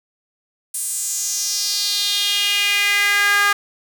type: tone with high-pass filter sweep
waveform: sawtooth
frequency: 406.8 Hz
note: G#4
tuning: 36 cents flat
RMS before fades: -19 dBFS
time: 0.74-3.53 s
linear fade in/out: 5 ms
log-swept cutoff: 9300 to 1400 Hz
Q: 3.5
effects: none